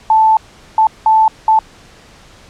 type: tone bursts at uneven times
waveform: sine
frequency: 878 Hz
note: A5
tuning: 4 cents flat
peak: -6 dBFS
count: 4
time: 0.1-0.37 / 0.78-0.87 / 1.06-1.28 / 1.48-1.59 s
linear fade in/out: 2 ms
effects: pink hiss -42 dBFS RMS until 2.49 s + low-pass 7000 Hz 12 dB/octave